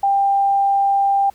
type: tone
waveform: sine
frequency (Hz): 793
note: G5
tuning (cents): +20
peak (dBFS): -13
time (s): 0.03-1.3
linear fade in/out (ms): 5
effects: pink hiss -53 dBFS RMS until 1.34 s